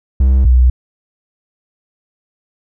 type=tone pair in turn; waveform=triangle / sine; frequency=65.41 / 62.38 Hz; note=C2 / B1; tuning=0 / +18 cents; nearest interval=minor second; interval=82 cents; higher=first; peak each=-5 dBFS; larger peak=neither; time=0.2-0.45 / 0.45-0.7 s; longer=neither; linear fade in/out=5 ms; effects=none